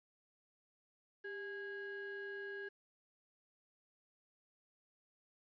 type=ring-modulated tone; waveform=triangle; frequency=622.3 Hz; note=D#5; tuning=in tune; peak=-38 dBFS; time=1.24-2.69 s; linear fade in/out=10 ms; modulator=1020 Hz; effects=resampled to 11025 Hz + 12-bit